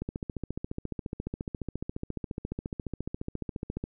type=click train; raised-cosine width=3 ms; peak=-20 dBFS; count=56; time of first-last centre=0.02-3.839 s; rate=14.4 Hz; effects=none